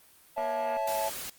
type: chord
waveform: triangle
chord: A major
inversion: first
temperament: equal with one note detuned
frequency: 554.4 / 659.3 / 869.4 Hz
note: C#5 / E5 / A5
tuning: 0 / 0 / -21 cents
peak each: -33 / -30 / -29 dBFS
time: 0.36-1.1 s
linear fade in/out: 20 ms
type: click train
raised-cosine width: 0.5 ms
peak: -28 dBFS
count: 93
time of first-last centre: 0.38-0.768 s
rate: 237 Hz
type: noise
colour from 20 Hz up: white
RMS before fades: -38 dBFS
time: 0.87-1.3 s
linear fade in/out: 5 ms
effects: white hiss -58 dBFS RMS until 1.38 s + Opus 32 kbps